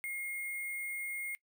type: tone with sample-and-hold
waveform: sine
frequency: 2143 Hz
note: C7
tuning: 41 cents sharp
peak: -36 dBFS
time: 0.04-1.35 s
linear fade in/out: 0 ms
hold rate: 11025 Hz
effects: noise-tail reverb RT60 0.1 s tail -21 dB re dry